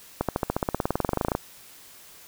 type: accelerating click train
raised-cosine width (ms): 1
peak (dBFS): -9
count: 23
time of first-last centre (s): 0.21-1.351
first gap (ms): 77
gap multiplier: 0.96
effects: white hiss -49 dBFS RMS until 2.27 s